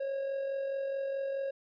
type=tone with amplitude modulation; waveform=triangle; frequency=546 Hz; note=C#5; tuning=26 cents flat; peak=-28 dBFS; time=0-1.51 s; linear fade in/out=10 ms; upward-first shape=sine; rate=44.7 Hz; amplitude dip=40%; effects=resampled to 11025 Hz